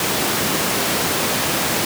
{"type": "high-pass noise", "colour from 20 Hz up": "pink", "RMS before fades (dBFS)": -20, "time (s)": [0, 1.85], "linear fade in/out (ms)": 2, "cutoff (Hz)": 170, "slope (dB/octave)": 12, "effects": []}